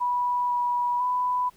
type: tone with pitch steps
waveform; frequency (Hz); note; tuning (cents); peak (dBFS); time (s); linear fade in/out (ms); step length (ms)
sine; 980 / 973 / 994; B5 / B5 / B5; -14 / -26 / +11; -22; 0-1.5; 20; 500
effects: pink hiss -59 dBFS RMS until 1.56 s